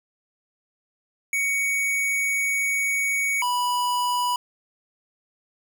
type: tone pair in turn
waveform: square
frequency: 2238 / 982.3 Hz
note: C#7 / B5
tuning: +16 / -10 cents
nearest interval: octave + major second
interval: 1426 cents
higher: first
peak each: -22 dBFS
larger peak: neither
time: 1.33-3.42 / 3.42-4.36 s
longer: first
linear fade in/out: 2 ms
effects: 10-bit